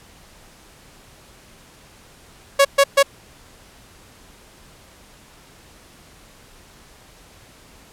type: tone bursts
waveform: sawtooth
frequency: 556 Hz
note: C#5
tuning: 5 cents sharp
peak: -6 dBFS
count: 3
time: 2.59-3.03 s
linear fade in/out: 10 ms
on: 60 ms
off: 130 ms
effects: pink hiss -48 dBFS RMS until 7.92 s + low-pass 12000 Hz 12 dB/octave